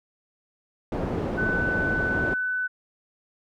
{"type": "low-pass noise", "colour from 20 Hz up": "white", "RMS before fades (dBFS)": -28, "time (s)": [0.92, 2.34], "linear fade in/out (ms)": 2, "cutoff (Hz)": 470, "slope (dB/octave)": 12}
{"type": "tone", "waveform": "sine", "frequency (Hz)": 1500, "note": "F#6", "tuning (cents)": 23, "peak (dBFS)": -24, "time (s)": [1.37, 2.68], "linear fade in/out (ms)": 20}
{"effects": []}